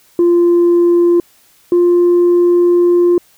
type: tone pair in turn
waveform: sine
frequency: 346.3 / 350.3 Hz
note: F4 / F4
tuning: -15 / +5 cents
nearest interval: unison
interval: 20 cents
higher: second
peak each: -5 dBFS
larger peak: neither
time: 0.19-1.2 / 1.72-3.18 s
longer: second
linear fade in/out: 2 ms
effects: tanh soft clip ceiling -5 dBFS + white hiss -50 dBFS RMS until 3.37 s